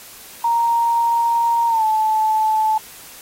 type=tone with pitch glide; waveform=sine; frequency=932.3 to 869.9 Hz; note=A#5 to A5; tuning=0 to -20 cents; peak=-14 dBFS; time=0.44-2.78 s; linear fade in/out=5 ms; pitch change=-120 cents; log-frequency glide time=1.68-1.84 s; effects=white hiss -40 dBFS RMS until 3.21 s + AAC 48 kbps